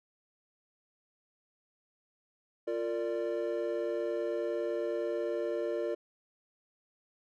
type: chord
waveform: triangle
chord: Bb major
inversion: second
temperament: equal with one note detuned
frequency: 349.2 / 458.9 / 587.3 Hz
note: F4 / Bb4 / D5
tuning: 0 / -27 / 0 cents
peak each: -33 dBFS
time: 2.67-5.95 s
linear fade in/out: 10 ms
effects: tanh soft clip ceiling -19 dBFS